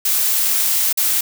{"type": "noise with dropouts", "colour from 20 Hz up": "blue", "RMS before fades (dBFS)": -17, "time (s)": [0.05, 1.21], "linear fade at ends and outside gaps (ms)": 5, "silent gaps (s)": [0.928, 0.973], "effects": []}